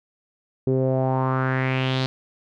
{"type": "tone with low-pass filter sweep", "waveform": "sawtooth", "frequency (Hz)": 130.81, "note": "C3", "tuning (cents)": 0, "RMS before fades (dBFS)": -22, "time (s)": [0.67, 2.06], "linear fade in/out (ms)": 0, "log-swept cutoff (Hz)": [380, 4300], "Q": 3.8, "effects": []}